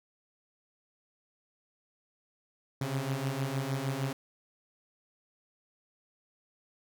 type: beating tone pair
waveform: sawtooth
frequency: 131.1 / 137.6 Hz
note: C3 / C#3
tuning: +4 / -12 cents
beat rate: 6.5 Hz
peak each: -31 / -29 dBFS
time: 2.81-4.13 s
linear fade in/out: 5 ms
effects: none